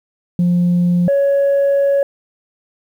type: tone pair in turn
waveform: sine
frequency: 175.9 / 558.4 Hz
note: F3 / C#5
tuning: +13 / +13 cents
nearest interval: octave + minor sixth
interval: 2000 cents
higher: second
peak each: -9 dBFS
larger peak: neither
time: 0.39-1.08 / 1.08-2.03 s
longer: second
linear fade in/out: 2 ms
effects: tanh soft clip ceiling -9 dBFS + 8-bit